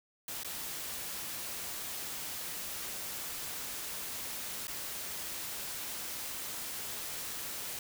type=noise with dropouts; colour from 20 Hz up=white; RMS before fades=-40 dBFS; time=0.28-7.79 s; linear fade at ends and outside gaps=2 ms; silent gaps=0.434-0.446 / 4.671-4.68 s; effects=none